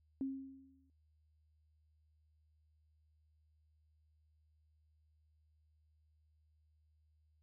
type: tone with exponential decay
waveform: sine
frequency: 268.9 Hz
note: C4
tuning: 47 cents sharp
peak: -34 dBFS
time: 0.21-0.9 s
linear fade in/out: 1 ms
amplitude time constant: 150 ms
effects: added 77 Hz sine -70 dBFS peak until 7.42 s